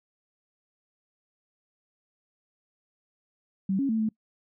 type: tone with pitch steps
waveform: sine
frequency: 192.6 / 275.2 / 222.4 / 218.3 Hz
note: G3 / C#4 / A3 / A3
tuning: -30 / -12 / +19 / -13 cents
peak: -23 dBFS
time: 3.69-4.09 s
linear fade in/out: 5 ms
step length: 100 ms
effects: noise-tail reverb RT60 0.1 s tail -24 dB re dry